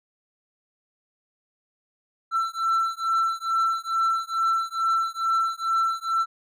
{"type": "beating tone pair", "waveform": "triangle", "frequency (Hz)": [1338, 1340.3], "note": ["E6", "E6"], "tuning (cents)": [25, 28], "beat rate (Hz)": 2.3, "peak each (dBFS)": [-23, -23], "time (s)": [2.31, 6.26], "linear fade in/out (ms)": 50, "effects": []}